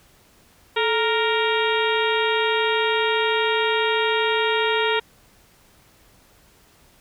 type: harmonic tone with a mistuned harmonic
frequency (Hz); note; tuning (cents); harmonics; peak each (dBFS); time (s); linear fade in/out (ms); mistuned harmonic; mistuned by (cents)
466.2; A#4; 0; 1 / 2 / 3 / 4 / 5 / 6 / 7 / 8; -22 / -25 / -27 / -28 / -29 / -30 / -30 / -31; 0.76-5; 10; 1; -110
effects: pink hiss -55 dBFS RMS until 7 s